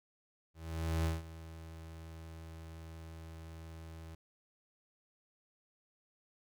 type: tone with ADSR envelope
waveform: 35% pulse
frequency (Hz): 81.3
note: E2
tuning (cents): -23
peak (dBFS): -28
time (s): 0.54-4.15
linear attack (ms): 510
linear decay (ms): 170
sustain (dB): -17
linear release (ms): 5
effects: none